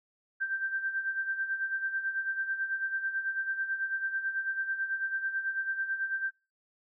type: tone with tremolo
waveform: sine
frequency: 1568 Hz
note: G6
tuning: in tune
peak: -27 dBFS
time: 0.4-6.31 s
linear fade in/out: 20 ms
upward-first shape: sine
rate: 9.1 Hz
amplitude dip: 65%
effects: noise-tail reverb RT60 0.3 s tail -23 dB re dry